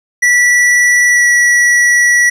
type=tone with pitch glide; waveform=square; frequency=1954 to 1939.4 Hz; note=B6 to B6; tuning=-19 to -32 cents; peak=-7 dBFS; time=0.22-2.3 s; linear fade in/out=10 ms; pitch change=-13 cents; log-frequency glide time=1.08-1.26 s; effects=low-pass 9000 Hz 12 dB/octave + 8-bit